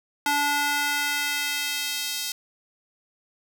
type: tone with high-pass filter sweep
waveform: square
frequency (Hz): 290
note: D4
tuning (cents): -22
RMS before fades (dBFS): -26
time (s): 0.26-2.32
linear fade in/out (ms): 2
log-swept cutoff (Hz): 830 to 4200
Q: 1.1
effects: none